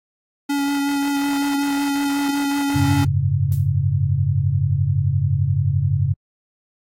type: tone with vibrato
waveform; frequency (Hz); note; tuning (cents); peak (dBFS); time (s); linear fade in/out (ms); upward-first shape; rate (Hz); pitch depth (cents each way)
square; 282.2; C#4; +31; -19; 0.49-3.05; 10; sine; 5.4; 13
type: chord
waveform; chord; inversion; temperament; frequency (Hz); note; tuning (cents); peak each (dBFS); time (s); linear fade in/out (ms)
sine; F# suspended second; none; just; 92.5 / 104.06 / 138.75; F#2 / G#2 / C#3; 0 / +4 / +2; -21 / -21 / -19; 2.74-6.14; 20
type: noise with exponential decay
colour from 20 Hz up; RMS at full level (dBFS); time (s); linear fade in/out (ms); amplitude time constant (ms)
violet; -33; 3.52-3.72; 1; 43
effects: AAC 48 kbps